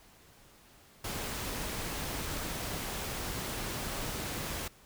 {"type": "noise", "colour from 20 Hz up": "pink", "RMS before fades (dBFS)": -37, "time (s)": [1.04, 4.68], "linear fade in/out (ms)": 5, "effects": ["pink hiss -59 dBFS RMS until 4.85 s"]}